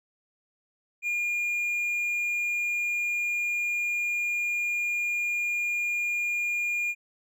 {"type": "tone", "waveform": "triangle", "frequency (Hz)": 2420, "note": "D#7", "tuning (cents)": -49, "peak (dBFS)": -24, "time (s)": [1.02, 6.95], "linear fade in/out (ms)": 50, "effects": []}